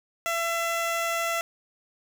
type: tone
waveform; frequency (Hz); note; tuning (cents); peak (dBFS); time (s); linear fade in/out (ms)
15% pulse; 672; E5; +33; -19; 0.26-1.41; 0
effects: 8-bit